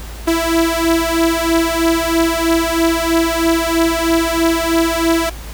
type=beating tone pair; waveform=sawtooth; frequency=329.5 / 332.6 Hz; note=E4 / E4; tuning=-1 / +16 cents; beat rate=3.1 Hz; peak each=-12 dBFS; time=0.27-5.3 s; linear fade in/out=10 ms; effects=added 55 Hz sine -28 dBFS peak until 5.53 s + pink hiss -35 dBFS RMS until 5.53 s